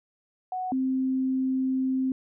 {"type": "tone pair in turn", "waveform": "sine", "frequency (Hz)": [740, 261.6], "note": ["F#5", "C4"], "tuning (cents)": [0, 0], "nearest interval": "octave + tritone", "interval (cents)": 1800, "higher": "first", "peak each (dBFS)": [-28, -23], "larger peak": "second", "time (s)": [[0.52, 0.72], [0.72, 2.12]], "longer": "second", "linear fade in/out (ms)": 2, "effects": []}